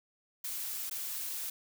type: noise with dropouts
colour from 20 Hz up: blue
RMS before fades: -38 dBFS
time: 0.44-1.5 s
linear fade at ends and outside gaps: 5 ms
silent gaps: 0.898-0.91 s
effects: none